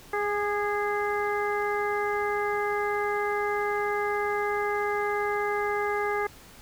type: harmonic tone with a mistuned harmonic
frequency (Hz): 413.2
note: G#4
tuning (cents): -9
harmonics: 1 / 2 / 3 / 4 / 5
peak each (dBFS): -28 / -31 / -33 / -34 / -35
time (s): 0.13-6.27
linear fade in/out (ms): 5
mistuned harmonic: 3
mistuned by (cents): -23
effects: pink hiss -50 dBFS RMS until 6.61 s